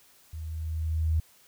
sine tone with level ramp, 79.6 Hz, D#2, 40 cents sharp, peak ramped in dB -35 to -21 dBFS, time 0.33-1.2 s, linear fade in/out 5 ms, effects white hiss -59 dBFS RMS until 1.47 s

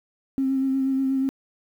triangle tone with vibrato, 267.1 Hz, C4, 36 cents sharp, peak -16 dBFS, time 0.38-1.29 s, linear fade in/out 0 ms, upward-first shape sine, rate 8.3 Hz, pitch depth 21 cents each way, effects tanh soft clip ceiling -18 dBFS + 9-bit

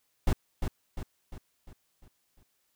brown noise with echo, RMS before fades -23 dBFS, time 0.27-0.33 s, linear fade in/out 2 ms, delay 350 ms, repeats 6, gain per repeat -6 dB, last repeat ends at 2.43 s, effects white hiss -74 dBFS RMS until 2.75 s

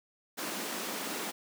pink high-pass noise, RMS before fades -37 dBFS, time 0.37-1.32 s, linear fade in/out 20 ms, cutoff 190 Hz, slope 48 dB/octave, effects none

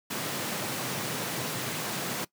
pink high-pass noise, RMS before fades -33 dBFS, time 0.1-2.25 s, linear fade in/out 10 ms, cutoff 110 Hz, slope 48 dB/octave, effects noise-tail reverb RT60 0.1 s tail -20 dB re dry

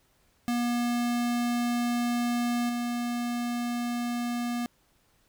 square tone with level steps, 240 Hz, B3, 49 cents flat, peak -26 / -29 dBFS, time 0.48-4.66 s, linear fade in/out 0 ms, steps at 2.69 s, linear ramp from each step 5 ms, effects pink hiss -67 dBFS RMS until 5.28 s

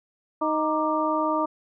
harmonic tone with a mistuned harmonic, 311.1 Hz, D#4, in tune, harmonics 1 / 2 / 3 / 4, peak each -27 / -27 / -27 / -27 dBFS, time 0.41-1.46 s, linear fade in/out 10 ms, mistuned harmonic 4, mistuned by -88 cents, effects none

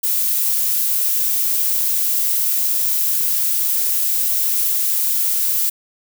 violet noise, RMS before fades -18 dBFS, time 0.03-5.7 s, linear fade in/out 10 ms, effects none

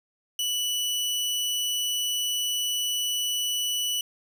sawtooth tone, 2960 Hz, F#7, in tune, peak -22 dBFS, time 0.39-4.01 s, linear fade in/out 2 ms, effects none

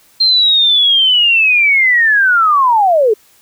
sine linear sweep, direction down, 4186 to 403.9 Hz, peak -7 dBFS, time 0.2-3.14 s, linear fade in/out 10 ms, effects white hiss -49 dBFS RMS until 3.41 s

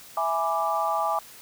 sine chord, E dominant seventh, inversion none, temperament equal, 659.3 / 830.6 / 987.8 / 1174.7 Hz, E5 / G#5 / B5 / D6, 0 / 0 / 0 / 0 cents, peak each -29 / -27 / -32 / -27 dBFS, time 0.17-1.19 s, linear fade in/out 2 ms, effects white hiss -47 dBFS RMS until 1.41 s

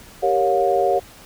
sine chord, G half-diminished seventh, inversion none, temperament equal with one note detuned, 392 / 466.2 / 554.4 / 714.8 Hz, G4 / Bb4 / Db5 / F5, 0 / 0 / 0 / +40 cents, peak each -21 / -23 / -21 / -19 dBFS, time 0.22-1 s, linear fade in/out 20 ms, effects pink hiss -44 dBFS RMS until 1.25 s

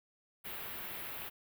white band-stop noise, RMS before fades -43 dBFS, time 0.44-1.3 s, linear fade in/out 20 ms, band 3300 to 13000 Hz, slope 24 dB/octave, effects none

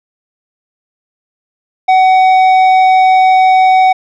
sine tone with tanh clipping, 751 Hz, F#5, 26 cents sharp, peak -6 dBFS, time 1.88-3.93 s, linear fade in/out 10 ms, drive 9 dB, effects none

